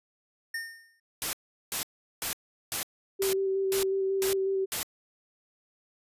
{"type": "tone with exponential decay", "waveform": "square", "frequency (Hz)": 1824, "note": "A#6", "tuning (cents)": -38, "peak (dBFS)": -30, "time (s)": [0.54, 1], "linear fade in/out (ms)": 5, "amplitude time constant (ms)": 100}
{"type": "noise bursts", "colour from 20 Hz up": "white", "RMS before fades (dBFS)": -31, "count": 8, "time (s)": [1.22, 4.83], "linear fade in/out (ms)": 0, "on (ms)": 110, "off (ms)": 390}
{"type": "tone with vibrato", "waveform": "sine", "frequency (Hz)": 386.4, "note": "G4", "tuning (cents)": -25, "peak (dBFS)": -25, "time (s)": [3.19, 4.66], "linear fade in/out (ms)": 20, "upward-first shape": "square", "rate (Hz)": 5.5, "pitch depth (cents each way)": 12}
{"effects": ["resampled to 32000 Hz"]}